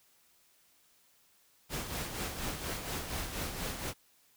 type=noise with tremolo; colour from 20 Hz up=pink; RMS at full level=-36 dBFS; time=1.69-3.94 s; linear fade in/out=50 ms; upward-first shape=sine; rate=4.2 Hz; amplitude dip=50%; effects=white hiss -67 dBFS RMS until 4.36 s